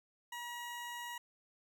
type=tone; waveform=20% pulse; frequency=958 Hz; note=A#5; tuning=47 cents sharp; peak=-37 dBFS; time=0.32-1.18 s; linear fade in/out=5 ms; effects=13-bit